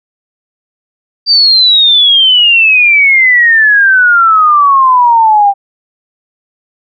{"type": "exponential sweep", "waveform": "sine", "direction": "down", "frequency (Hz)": [4699, 786], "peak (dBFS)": -3, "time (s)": [1.26, 5.54], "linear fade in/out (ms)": 50, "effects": []}